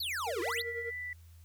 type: exponential two-way sweep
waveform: square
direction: down then up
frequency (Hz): 4661 to 324.5 to 4661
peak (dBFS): -34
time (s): 0-0.62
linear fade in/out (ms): 5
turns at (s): 0.41
type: tone with tremolo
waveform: triangle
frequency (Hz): 466.2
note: A#4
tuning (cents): 0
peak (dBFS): -33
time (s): 0.26-0.91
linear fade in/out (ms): 20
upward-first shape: triangle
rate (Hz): 10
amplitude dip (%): 80
type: tone with vibrato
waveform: sine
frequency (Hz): 1975.5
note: B6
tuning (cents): 0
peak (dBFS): -37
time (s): 0.42-1.13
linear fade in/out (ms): 2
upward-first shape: triangle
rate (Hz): 2.3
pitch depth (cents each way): 8
effects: added 83 Hz sine -52 dBFS peak until 1.44 s + white hiss -67 dBFS RMS until 1.44 s